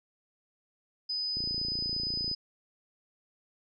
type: tone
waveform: sine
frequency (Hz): 5000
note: D#8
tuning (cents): +8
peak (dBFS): -30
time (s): 1.09-2.35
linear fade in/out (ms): 10
type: click train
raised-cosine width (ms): 3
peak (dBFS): -29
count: 28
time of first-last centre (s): 1.37-2.314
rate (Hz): 28.6
effects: none